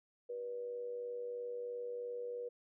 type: tone with amplitude modulation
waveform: sine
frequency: 484.4 Hz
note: B4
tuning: 34 cents flat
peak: -37 dBFS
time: 0.29-2.49 s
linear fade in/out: 10 ms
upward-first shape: sine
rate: 103 Hz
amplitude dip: 50%
effects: none